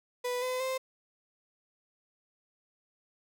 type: tone with pitch steps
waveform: 35% pulse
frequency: 493.9 / 507.8 / 522.1 Hz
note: B4 / B4 / C5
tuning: 0 / +48 / -4 cents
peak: -29 dBFS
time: 0.24-0.78 s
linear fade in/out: 10 ms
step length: 180 ms
effects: none